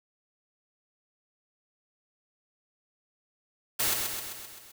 white noise with echo, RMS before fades -27 dBFS, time 3.79-3.94 s, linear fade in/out 10 ms, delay 130 ms, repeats 6, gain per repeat -4 dB, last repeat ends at 4.72 s, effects none

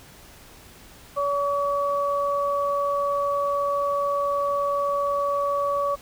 sine tone pair together, 568 / 1136 Hz, C#5 / C#6, +42 / +42 cents, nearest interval octave, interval 1200 cents, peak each -24 dBFS, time 1.16-5.96 s, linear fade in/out 20 ms, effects pink hiss -48 dBFS RMS until 6.01 s

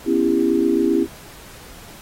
sine chord, C# half-diminished seventh, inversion third, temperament just, 249.5 / 277.2 / 332.6 / 399.1 Hz, B3 / C#4 / E4 / G4, +18 / 0 / +16 / +31 cents, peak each -22 / -21 / -18 / -21 dBFS, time 0.05-1.07 s, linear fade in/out 50 ms, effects pink hiss -42 dBFS RMS until 2.01 s + AAC 48 kbps

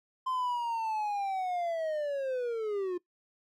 triangle linear sweep, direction down, 1041 to 349.2 Hz, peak -28 dBFS, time 0.26-2.98 s, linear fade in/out 10 ms, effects noise-tail reverb RT60 0.1 s tail -19 dB re dry

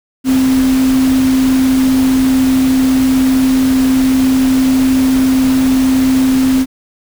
sine tone in noise, 261.6 Hz, C4, in tune, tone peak -8 dBFS, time 0.24-6.66 s, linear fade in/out 50 ms, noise pink, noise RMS -23 dBFS, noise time 0.24-6.66 s, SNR +12 dB, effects none

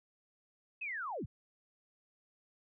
sine linear sweep, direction down, 2637 to 46.25 Hz, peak -37 dBFS, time 0.81-1.26 s, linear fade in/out 10 ms, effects none

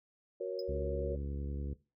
sine chord, F# major, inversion none, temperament equal with one note detuned, 370 / 471.3 / 554.4 Hz, F#4 / A#4 / C#5, 0 / +19 / 0 cents, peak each -39 dBFS, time 0.4-1.16 s, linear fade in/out 10 ms
triangle tone with exponential decay, 5080 Hz, D#8, 35 cents sharp, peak -38 dBFS, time 0.59-0.66 s, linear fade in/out 2 ms, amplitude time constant 15 ms
harmonic tone, 70.6 Hz, C#2, 32 cents sharp, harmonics 1 / 2 / 3 / 4 / 5 / 6 / 7, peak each -37 / -43 / -47 / -49 / -51 / -53 / -54 dBFS, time 0.68-1.74 s, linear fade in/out 10 ms
effects noise-tail reverb RT60 0.3 s tail -19 dB re dry

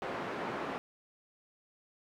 pink band-pass noise, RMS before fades -38 dBFS, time 0.02-0.78 s, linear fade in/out 0 ms, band 270 to 1600 Hz, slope 12 dB/octave, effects none

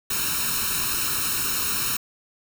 white noise with comb filter, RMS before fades -25 dBFS, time 0.1-1.97 s, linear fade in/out 5 ms, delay 0.74 ms, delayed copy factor +1, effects none

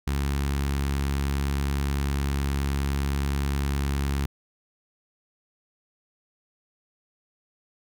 sawtooth tone with notch filter, 69.7 Hz, C#2, 10 cents sharp, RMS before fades -26 dBFS, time 0.07-4.26 s, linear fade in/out 5 ms, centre 570 Hz, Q 1.2, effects none

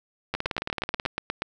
two click trains, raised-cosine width 0.3 ms, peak -11 / -12 dBFS, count 10 / 14, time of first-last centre 0.34-1.42 / 0.35-1.053 s, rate 8.33 / 18.5 Hz, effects none

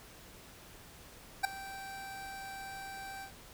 25% pulse tone with ADSR envelope, 780 Hz, G5, 9 cents flat, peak -20 dBFS, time 1.43-3.32 s, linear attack 17 ms, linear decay 6 ms, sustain -19 dB, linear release 97 ms, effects pink hiss -54 dBFS RMS until 3.53 s

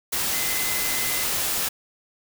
sine tone in noise, 2043 Hz, C7, 42 cents flat, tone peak -32 dBFS, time 0.33-1.24 s, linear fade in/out 10 ms, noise white, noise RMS -25 dBFS, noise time 0.12-1.69 s, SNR -10 dB, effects none

